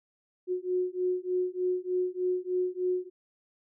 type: beating tone pair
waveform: sine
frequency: 362.7 / 366 Hz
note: F#4 / F#4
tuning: -34 / -19 cents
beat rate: 3.3 Hz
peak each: -30 dBFS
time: 0.47-3.1 s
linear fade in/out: 50 ms
effects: none